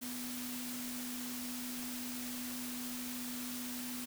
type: tone in noise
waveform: sine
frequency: 247.2 Hz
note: B3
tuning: 2 cents sharp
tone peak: -42 dBFS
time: 0.01-4.06 s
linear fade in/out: 20 ms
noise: white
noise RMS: -44 dBFS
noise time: 0.01-4.06 s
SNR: -1 dB
effects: none